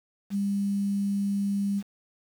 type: tone with quantisation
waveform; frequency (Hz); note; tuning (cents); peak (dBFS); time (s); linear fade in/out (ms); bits
sine; 200; G3; +35; -24; 0.3-1.83; 50; 8
effects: none